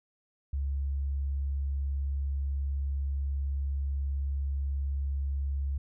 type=tone; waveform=sine; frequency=69.3 Hz; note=C#2; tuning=in tune; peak=-28 dBFS; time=0.53-5.78 s; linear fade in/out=5 ms; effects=none